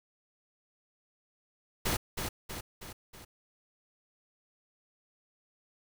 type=noise with echo; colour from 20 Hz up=pink; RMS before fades=-30 dBFS; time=1.85-1.97 s; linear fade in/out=10 ms; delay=320 ms; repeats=4; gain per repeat=-5 dB; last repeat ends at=3.25 s; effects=none